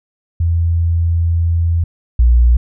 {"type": "tone pair in turn", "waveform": "sine", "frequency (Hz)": [84.1, 59.81], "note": ["E2", "A#1"], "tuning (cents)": [35, 45], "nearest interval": "tritone", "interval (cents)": 590, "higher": "first", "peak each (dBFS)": [-11, -6], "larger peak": "second", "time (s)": [[0.4, 1.84], [2.19, 2.57]], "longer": "first", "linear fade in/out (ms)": 5, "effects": []}